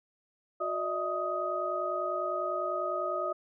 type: tone cluster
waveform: sine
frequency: 363.9 / 597 / 647 / 1252 Hz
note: F#4 / D5 / E5 / D#6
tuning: -29 / +28 / -32 / +10 cents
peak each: -38 / -35 / -35 / -33 dBFS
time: 0.6-3.33 s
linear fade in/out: 10 ms
effects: none